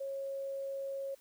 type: tone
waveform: sine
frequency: 547 Hz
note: C#5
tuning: 23 cents flat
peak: -36 dBFS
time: 0-1.15 s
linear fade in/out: 10 ms
effects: white hiss -65 dBFS RMS until 1.2 s